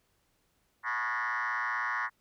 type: tone with frequency modulation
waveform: sine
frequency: 1447 Hz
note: F#6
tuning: 39 cents flat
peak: -28 dBFS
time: 0.83-2.1 s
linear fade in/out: 50 ms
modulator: 116 Hz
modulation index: 4.3
effects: tanh soft clip ceiling -26 dBFS + pink hiss -73 dBFS RMS until 2.2 s